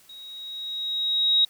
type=tone with level ramp; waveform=sine; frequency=3800 Hz; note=A#7; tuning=33 cents sharp; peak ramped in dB=-41 to -15 dBFS; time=0.09-1.45 s; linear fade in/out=5 ms; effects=white hiss -56 dBFS RMS until 1.49 s